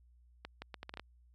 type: accelerating click train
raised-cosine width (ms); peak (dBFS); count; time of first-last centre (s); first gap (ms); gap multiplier
0.3; -27; 8; 0.45-0.996; 170; 0.72
effects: added 60 Hz sine -61 dBFS peak until 1.34 s